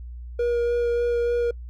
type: tone with vibrato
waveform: triangle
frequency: 476.3 Hz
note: A#4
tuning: 37 cents sharp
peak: -18 dBFS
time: 0.39-1.51 s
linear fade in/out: 5 ms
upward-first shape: sine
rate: 3.4 Hz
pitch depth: 10 cents each way
effects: noise-tail reverb RT60 0.1 s tail -26 dB re dry + added 60 Hz sine -34 dBFS peak until 1.69 s